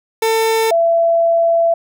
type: tone pair in turn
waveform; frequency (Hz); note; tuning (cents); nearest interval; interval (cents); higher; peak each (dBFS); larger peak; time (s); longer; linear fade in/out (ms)
30% pulse / sine; 447.6 / 670.6; A4 / E5; +30 / +30; perfect fifth; 700; second; -10; neither; 0.22-0.71 / 0.71-1.74; second; 5
effects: none